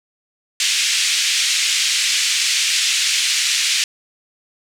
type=band-pass noise; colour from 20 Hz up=pink; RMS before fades=-18 dBFS; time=0.6-3.84 s; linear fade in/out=2 ms; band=2300 to 8000 Hz; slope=24 dB/octave; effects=none